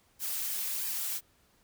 blue noise with flanger, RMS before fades -34 dBFS, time 0.19-1.21 s, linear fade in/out 50 ms, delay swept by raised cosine 1.4 to 7.1 ms, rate 1.5 Hz, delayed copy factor -0.85, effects pink hiss -67 dBFS RMS until 1.63 s

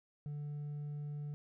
sine tone with hard clipping, 146.83 Hz, D3, in tune, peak -40 dBFS, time 0.26-1.34 s, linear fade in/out 0 ms, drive 2 dB, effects none

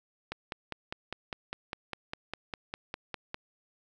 click train, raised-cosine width 0.3 ms, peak -19 dBFS, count 16, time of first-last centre 0.32-3.344 s, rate 4.96 Hz, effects none

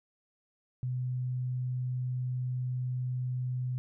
sine tone, 126.2 Hz, B2, 38 cents sharp, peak -30 dBFS, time 0.83-3.78 s, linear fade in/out 0 ms, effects none

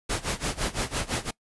pink noise with tremolo, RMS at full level -26 dBFS, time 0.09-1.31 s, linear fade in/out 10 ms, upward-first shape sine, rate 5.9 Hz, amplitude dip 90%, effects noise-tail reverb RT60 0.1 s tail -23 dB re dry + resampled to 24000 Hz

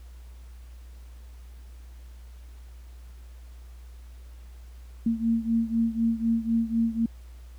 sine beating tone pair, 227.3 / 231.3 Hz, A#3 / A#3, -43 / -13 cents, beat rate 4 Hz, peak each -24 / -27 dBFS, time 5.06-7.06 s, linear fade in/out 5 ms, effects added 60 Hz sine -42 dBFS peak until 7.58 s + pink hiss -60 dBFS RMS until 7.58 s

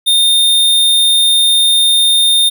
square tone, 3638 Hz, A#7, 43 cents flat, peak -8 dBFS, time 0.06-2.5 s, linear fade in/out 20 ms, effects none

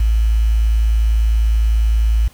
sine tone with quantisation, 55 Hz, A1, in tune, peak -11 dBFS, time 0-2.28 s, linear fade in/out 5 ms, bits 6, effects pink hiss -48 dBFS RMS until 2.33 s

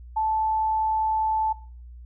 sine tone, 875 Hz, A5, 10 cents flat, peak -21 dBFS, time 0.16-1.53 s, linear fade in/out 10 ms, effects noise-tail reverb RT60 0.4 s tail -17 dB re dry + added 60 Hz sine -40 dBFS peak until 2.05 s

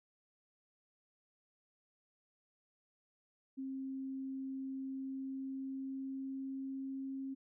sine tone with pitch glide, 266.8 to 268.8 Hz, C4 to C4, +34 to +47 cents, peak -39 dBFS, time 3.57-7.35 s, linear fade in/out 20 ms, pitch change +13 cents, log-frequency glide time 4.75-7.17 s, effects none

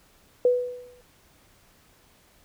sine tone with exponential decay, 493.9 Hz, B4, in tune, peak -14 dBFS, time 0.45-1.01 s, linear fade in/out 2 ms, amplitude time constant 120 ms, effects pink hiss -59 dBFS RMS until 2.44 s

